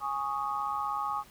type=chord; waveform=sine; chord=Ab suspended fourth; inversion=none; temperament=equal; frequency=830.6 / 1108.7 / 1244.5 Hz; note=Ab5 / Db6 / Eb6; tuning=0 / 0 / 0 cents; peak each=-34 dBFS; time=0-1.24 s; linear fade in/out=50 ms; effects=pink hiss -56 dBFS RMS until 1.3 s